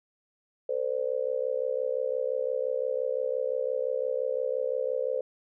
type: tone with amplitude modulation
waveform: sine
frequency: 514 Hz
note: C5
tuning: 31 cents flat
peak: -22 dBFS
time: 0.69-5.21 s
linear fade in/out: 5 ms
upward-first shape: sine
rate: 65.8 Hz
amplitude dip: 100%
effects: none

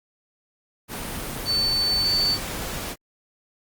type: tone in noise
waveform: sine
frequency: 4500 Hz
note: C#8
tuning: 25 cents sharp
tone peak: -19 dBFS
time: 1.45-2.38 s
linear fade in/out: 50 ms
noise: pink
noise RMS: -31 dBFS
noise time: 0.88-2.96 s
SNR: +9 dB
effects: Opus 32 kbps

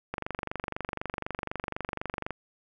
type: click train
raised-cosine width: 0.5 ms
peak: -17 dBFS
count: 53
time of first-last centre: 0.14-2.307 s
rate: 24 Hz
effects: none

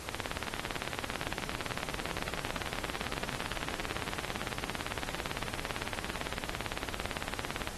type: two click trains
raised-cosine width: 0.3 ms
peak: -21 / -16 dBFS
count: 41 / 136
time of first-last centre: 0.47-4.28 / 0.09-7.674 s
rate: 10.5 / 17.8 Hz
effects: pink hiss -44 dBFS RMS until 7.77 s + AAC 32 kbps

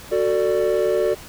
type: chord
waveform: triangle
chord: D major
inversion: first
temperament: equal with one note detuned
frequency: 370 / 447.4 / 587.3 Hz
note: F#4 / A4 / D5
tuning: 0 / +29 / 0 cents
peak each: -19 dBFS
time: 0.11-1.15 s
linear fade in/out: 20 ms
effects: tanh soft clip ceiling -6 dBFS + pink hiss -40 dBFS RMS until 1.28 s

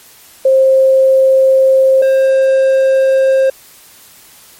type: tone pair in turn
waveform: sine / triangle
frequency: 530 / 532.2 Hz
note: C5 / C5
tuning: +22 / +29 cents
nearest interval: unison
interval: 7 cents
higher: second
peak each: -5 dBFS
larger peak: neither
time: 0.45-2.02 / 2.02-3.5 s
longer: first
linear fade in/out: 5 ms
effects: white hiss -41 dBFS RMS until 4.59 s + MP3 64 kbps

